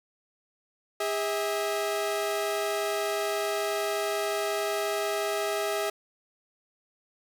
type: tone pair together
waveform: sawtooth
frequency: 407 / 646.1 Hz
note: G#4 / E5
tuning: -35 / -35 cents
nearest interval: minor sixth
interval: 800 cents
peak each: -26 dBFS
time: 1-5.9 s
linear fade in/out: 5 ms
effects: none